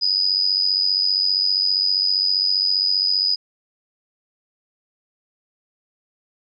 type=tone with amplitude modulation; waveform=sine; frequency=4969 Hz; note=D#8; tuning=3 cents flat; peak=-13 dBFS; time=0.01-3.36 s; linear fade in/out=20 ms; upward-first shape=sine; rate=95.1 Hz; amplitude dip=75%; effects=none